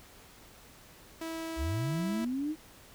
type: tone with pitch glide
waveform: sawtooth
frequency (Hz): 326.1 to 328.6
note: E4 to E4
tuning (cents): -19 to -5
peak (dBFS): -32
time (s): 1.21-2.25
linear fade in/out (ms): 5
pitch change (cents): +14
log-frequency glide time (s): 1.49-2.09
type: linear sweep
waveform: sine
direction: up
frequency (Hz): 56 to 320.3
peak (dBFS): -30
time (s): 1.56-2.56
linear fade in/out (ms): 50
effects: pink hiss -55 dBFS RMS until 2.94 s